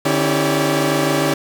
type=tone cluster; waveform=sawtooth; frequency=149 / 272.1 / 325 / 394.1 / 572 Hz; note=D3 / C#4 / E4 / G4 / D5; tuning=+25 / -32 / -24 / +9 / -46 cents; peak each=-18 dBFS; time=0.05-1.34 s; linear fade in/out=5 ms; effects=none